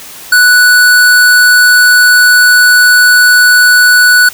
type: tone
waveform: square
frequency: 1480 Hz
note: F#6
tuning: in tune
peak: -3 dBFS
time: 0.32-4.29 s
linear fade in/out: 5 ms
effects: white hiss -29 dBFS RMS until 4.33 s